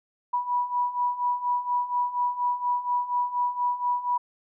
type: beating tone pair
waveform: sine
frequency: 976 / 980.2 Hz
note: B5 / B5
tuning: -21 / -13 cents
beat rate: 4.2 Hz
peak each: -29 / -25 dBFS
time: 0.33-4.18 s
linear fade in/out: 10 ms
effects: none